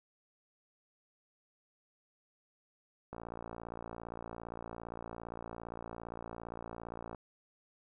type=click train; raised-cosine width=1 ms; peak=-29 dBFS; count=232; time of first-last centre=3.13-7.147 s; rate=57.5 Hz; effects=none